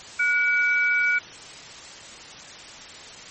sine tone pair together, 1454 / 2289 Hz, F#6 / D7, -31 / -45 cents, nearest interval minor sixth, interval 786 cents, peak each -21 dBFS, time 0.19-1.19 s, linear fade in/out 10 ms, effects white hiss -41 dBFS RMS until 3.3 s + MP3 32 kbps

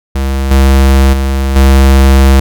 square tone with level steps, 67.3 Hz, C2, 49 cents sharp, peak -11 / -4 / -10 / -3 dBFS, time 0.15-2.4 s, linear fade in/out 5 ms, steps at 0.51 / 1.13 / 1.56 s, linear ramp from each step 2 ms, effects none

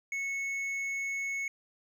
sine tone with hard clipping, 2201 Hz, C#7, 13 cents flat, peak -33 dBFS, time 0.12-1.48 s, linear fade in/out 2 ms, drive 5 dB, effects none

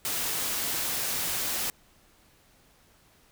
white noise, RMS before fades -30 dBFS, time 0.05-1.7 s, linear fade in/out 0 ms, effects pink hiss -61 dBFS RMS until 3.31 s

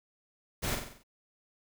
pink noise with echo, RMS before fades -33 dBFS, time 0.62-0.76 s, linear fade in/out 20 ms, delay 46 ms, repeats 6, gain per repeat -5 dB, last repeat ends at 1.036 s, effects none

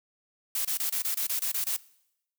blue noise bursts, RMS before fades -29 dBFS, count 10, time 0.55-1.766 s, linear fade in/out 5 ms, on 100 ms, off 24 ms, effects noise-tail reverb RT60 0.8 s tail -21 dB re dry

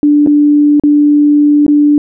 sine tone with dropouts, 293.7 Hz, D4, in tune, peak -4 dBFS, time 0.03-1.98 s, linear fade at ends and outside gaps 1 ms, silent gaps 0.263-0.272 / 0.798-0.836 / 1.665-1.68 s, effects none

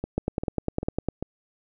two click trains, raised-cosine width 2 ms, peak -11 / -16 dBFS, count 10 / 4, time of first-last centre 0.18-1.086 / 0.04-1.226 s, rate 9.93 / 2.53 Hz, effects none

